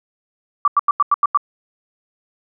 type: tone bursts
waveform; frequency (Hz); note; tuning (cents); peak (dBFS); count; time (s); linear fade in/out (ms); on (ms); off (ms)
sine; 1160; D6; -22; -10; 7; 0.65-1.374; 2; 28; 88
effects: none